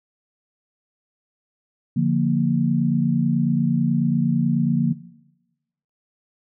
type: chord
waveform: sine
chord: Bb major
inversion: first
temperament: just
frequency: 145.68 / 174.81 / 233.1 Hz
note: D3 / F3 / Bb3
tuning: -14 / +2 / 0 cents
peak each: -21 dBFS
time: 1.96-4.93 s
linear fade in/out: 10 ms
effects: noise-tail reverb RT60 1.0 s tail -18 dB re dry